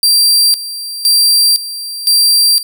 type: tone with tremolo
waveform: sawtooth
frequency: 4715 Hz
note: D8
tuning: 6 cents sharp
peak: -4 dBFS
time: 0.03-2.63 s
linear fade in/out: 2 ms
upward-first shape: square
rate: 0.98 Hz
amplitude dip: 80%
effects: none